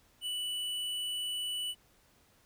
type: tone with hard clipping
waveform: sine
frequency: 2965 Hz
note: F#7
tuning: 3 cents sharp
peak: -35 dBFS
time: 0.21-1.75 s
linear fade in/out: 50 ms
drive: 10 dB
effects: pink hiss -66 dBFS RMS until 2.45 s